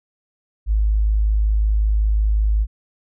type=tone; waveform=sine; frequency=52.7 Hz; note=G#1; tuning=26 cents sharp; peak=-14 dBFS; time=0.66-2.67 s; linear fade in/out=50 ms; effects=none